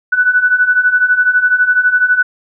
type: beating tone pair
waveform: sine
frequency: 1480 / 1492 Hz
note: F#6 / F#6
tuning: 0 / +14 cents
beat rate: 12 Hz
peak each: -14 / -10 dBFS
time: 0.12-2.23 s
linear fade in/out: 10 ms
effects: none